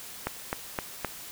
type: click train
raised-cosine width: 0.5 ms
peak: -13 dBFS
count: 4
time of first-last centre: 0.27-1.047 s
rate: 3.86 Hz
effects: white hiss -43 dBFS RMS until 1.31 s